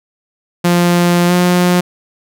sawtooth tone with pitch glide, 174.61 to 178.18 Hz, F3 to F3, 0 to +35 cents, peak -5 dBFS, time 0.64-1.81 s, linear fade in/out 10 ms, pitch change +35 cents, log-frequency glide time 1.27-1.32 s, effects none

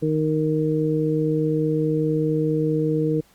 harmonic tone, 155.3 Hz, D#3, 3 cents flat, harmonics 1 / 2 / 3, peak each -23 / -23 / -23 dBFS, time 0.02-3.21 s, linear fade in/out 10 ms, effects pink hiss -57 dBFS RMS until 3.34 s + Opus 48 kbps

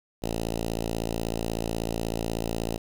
5% pulse tone with notch filter, 56.3 Hz, A1, 40 cents sharp, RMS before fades -30 dBFS, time 0.22-2.78 s, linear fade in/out 10 ms, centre 1600 Hz, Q 1, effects none

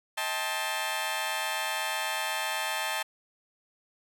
15% pulse chord, A half-diminished seventh, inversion second, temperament just, 633.6 / 792 / 880 / 1056 Hz, Eb5 / G5 / A5 / C6, +31 / +18 / 0 / +16 cents, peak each -30 / -31 / -26 / -32 dBFS, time 0.17-3.03 s, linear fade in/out 10 ms, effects none

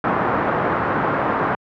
white low-pass noise, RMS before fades -20 dBFS, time 0.04-1.55 s, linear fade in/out 2 ms, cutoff 1400 Hz, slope 24 dB/octave, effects high-pass 100 Hz 12 dB/octave

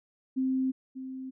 sine tone pair in turn, 261.6 / 261.6 Hz, C4 / C4, 0 / 0 cents, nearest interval unison, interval 0 cents, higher neither, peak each -25 / -36 dBFS, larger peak first, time 0.36-0.72 / 0.95-1.31 s, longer neither, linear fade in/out 20 ms, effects none

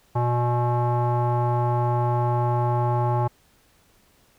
square tone with low-pass filter, 121 Hz, B2, 35 cents flat, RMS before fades -22 dBFS, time 0.15-3.28 s, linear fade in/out 10 ms, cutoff 930 Hz, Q 5.9, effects pink hiss -60 dBFS RMS until 4.38 s

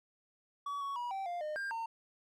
triangle tone with pitch steps, 1136 / 1116 / 966 / 776 / 700 / 609 / 1598 / 911 Hz, C#6 / C#6 / B5 / G5 / F5 / D#5 / G6 / A#5, +42 / +11 / -39 / -18 / +4 / -37 / +33 / -40 cents, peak -34 dBFS, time 0.66-1.86 s, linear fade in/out 5 ms, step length 150 ms, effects none

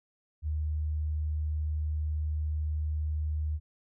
sine tone, 76.5 Hz, D#2, 29 cents flat, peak -28 dBFS, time 0.42-3.6 s, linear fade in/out 50 ms, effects none

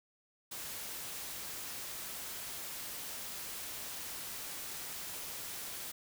white noise, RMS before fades -43 dBFS, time 0.51-5.92 s, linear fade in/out 10 ms, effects none

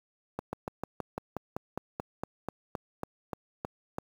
slowing click train, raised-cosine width 1 ms, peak -19 dBFS, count 17, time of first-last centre 0.39-3.984 s, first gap 140 ms, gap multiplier 1.06, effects high-pass 80 Hz 12 dB/octave + 8-bit

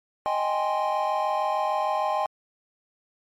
triangle chord, Ab major seventh, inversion second, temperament equal, 622.3 / 784 / 830.6 / 1046.5 Hz, Eb5 / G5 / Ab5 / C6, 0 / 0 / 0 / 0 cents, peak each -26 dBFS, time 0.26-2.26 s, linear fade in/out 0 ms, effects tanh soft clip ceiling -13 dBFS + MP3 64 kbps

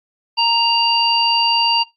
harmonic tone, 932.3 Hz, A#5, in tune, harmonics 1 / 3 / 5, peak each -17 / -17 / -17 dBFS, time 0.37-1.84 s, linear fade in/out 20 ms, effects noise-tail reverb RT60 0.2 s tail -21 dB re dry + Opus 48 kbps

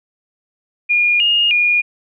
sine tone with pitch steps, 2427 / 2846 / 2433 Hz, D#7 / F7 / D#7, -44 / +32 / -39 cents, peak -11 dBFS, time 0.89-1.82 s, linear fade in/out 20 ms, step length 310 ms, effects none

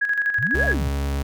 sine tone with tremolo, 1661.2 Hz, G#6, in tune, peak -17 dBFS, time 0.01-0.74 s, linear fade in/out 10 ms, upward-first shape square, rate 12 Hz, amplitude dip 55%
sine exponential two-way sweep, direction up then down, 94.3 to 720 to 94.3 Hz, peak -25 dBFS, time 0.38-0.89 s, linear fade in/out 10 ms, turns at 0.65 s
40% pulse tone, 69.8 Hz, C#2, 13 cents sharp, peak -21 dBFS, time 0.54-1.23 s, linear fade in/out 10 ms
effects none

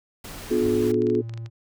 pink noise, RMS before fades -38 dBFS, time 0.24-0.92 s, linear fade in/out 5 ms
sine chord, B diminished seventh, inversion none, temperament just, 246.9 / 296.3 / 355.6 / 426.7 Hz, B3 / D4 / F4 / Ab4, 0 / +15 / +31 / +47 cents, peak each -25 / -29 / -23 / -23 dBFS, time 0.5-1.22 s, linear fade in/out 20 ms
triangle tone with pitch glide, 103.83 to 114.54 Hz, G#2 to A#2, 0 to -30 cents, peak -29 dBFS, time 0.6-1.5 s, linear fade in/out 50 ms, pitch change +170 cents, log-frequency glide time 0.74-1.03 s
clicks, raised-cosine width 0.2 ms, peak -26 dBFS, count 12, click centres 0.827 / 0.87 / 0.91 / 0.943 / 1.02 / 1.069 / 1.1 / 1.151 / 1.295 / 1.338 / 1.376 / 1.461 s
effects none

